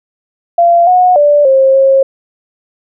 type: tone with pitch steps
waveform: sine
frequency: 687 / 728 / 585 / 534 / 539 Hz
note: F5 / F#5 / D5 / C5 / C#5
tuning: -29 / -28 / -7 / +35 / -49 cents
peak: -4 dBFS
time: 0.58-2.03 s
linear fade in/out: 5 ms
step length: 290 ms
effects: none